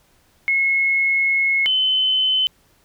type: tone pair in turn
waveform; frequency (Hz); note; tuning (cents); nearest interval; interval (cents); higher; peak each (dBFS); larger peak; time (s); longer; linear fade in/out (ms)
sine; 2175 / 3046; C#7 / F#7; -33 / +50; tritone; 583; second; -15; neither; 0.48-1.66 / 1.66-2.47; first; 0
effects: pink hiss -58 dBFS RMS until 2.84 s